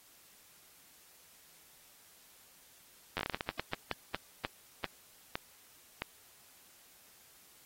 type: slowing click train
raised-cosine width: 0.3 ms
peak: -17 dBFS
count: 18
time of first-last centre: 3.17-6.02 s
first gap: 10 ms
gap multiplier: 1.3
effects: white hiss -61 dBFS RMS until 7.65 s + AAC 48 kbps